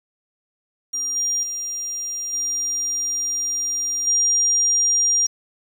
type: tone with level steps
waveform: sine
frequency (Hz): 5700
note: F8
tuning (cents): +34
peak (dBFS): -22 / -19 / -25 / -21 / -15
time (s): 0.93-5.27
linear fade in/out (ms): 10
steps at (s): 1.16 / 1.43 / 2.33 / 4.07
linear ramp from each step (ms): 2
effects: 7-bit